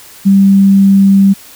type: tone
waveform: sine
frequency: 196 Hz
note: G3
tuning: in tune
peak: -3 dBFS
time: 0.25-1.34 s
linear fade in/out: 20 ms
effects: white hiss -36 dBFS RMS until 1.55 s